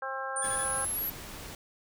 harmonic tone, 266.7 Hz, C4, 33 cents sharp, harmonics 2 / 3 / 4 / 5 / 6, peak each -39 / -39 / -39 / -39 / -39 dBFS, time 0.02-0.85 s, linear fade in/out 5 ms
sine linear sweep, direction up, 8920 to 11840 Hz, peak -30 dBFS, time 0.36-1.1 s, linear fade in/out 5 ms
30% pulse tone bursts, 1697 Hz, G#6, 37 cents sharp, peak -37 dBFS, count 3, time 0.42-0.641 s, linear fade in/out 5 ms, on 57 ms, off 25 ms
pink noise, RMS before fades -43 dBFS, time 0.44-1.55 s, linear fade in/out 2 ms
effects none

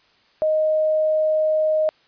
sine tone, 622.3 Hz, D#5, in tune, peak -16 dBFS, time 0.42-1.89 s, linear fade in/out 0 ms, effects white hiss -58 dBFS RMS until 2.07 s + resampled to 11025 Hz

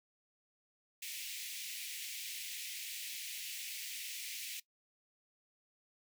pink high-pass noise, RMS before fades -44 dBFS, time 1.02-4.6 s, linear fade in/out 5 ms, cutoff 2100 Hz, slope 48 dB/octave, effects noise-tail reverb RT60 0.1 s tail -19 dB re dry

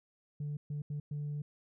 sine tone bursts at uneven times, 146.83 Hz, D3, in tune, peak -33 dBFS, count 4, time 0.4-0.57 / 0.7-0.82 / 0.9-1 / 1.11-1.42 s, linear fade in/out 5 ms, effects tanh soft clip ceiling -33 dBFS

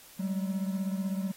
triangle beating tone pair, 189.7 / 205.7 Hz, F#3 / G#3, +43 / -16 cents, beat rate 16 Hz, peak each -28 / -34 dBFS, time 0.19-1.32 s, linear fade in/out 10 ms, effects white hiss -53 dBFS RMS until 1.36 s + AAC 48 kbps

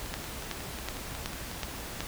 two click trains, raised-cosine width 0.2 ms, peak -23 / -15 dBFS, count 9 / 6, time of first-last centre 0.06-1.515 / 0.14-2.006 s, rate 5.5 / 2.68 Hz, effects added 60 Hz sine -48 dBFS peak until 2.07 s + pink hiss -40 dBFS RMS until 2.07 s

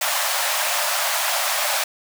pink high-pass noise, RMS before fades -22 dBFS, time 0.01-1.84 s, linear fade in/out 5 ms, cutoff 570 Hz, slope 96 dB/octave, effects none

